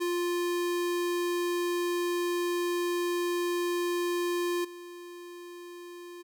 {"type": "tone with level steps", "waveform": "square", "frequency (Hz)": 350, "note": "F4", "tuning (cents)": 4, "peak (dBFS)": [-28, -43], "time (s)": [0, 6.23], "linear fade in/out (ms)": 20, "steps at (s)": 4.64, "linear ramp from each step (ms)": 10, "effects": []}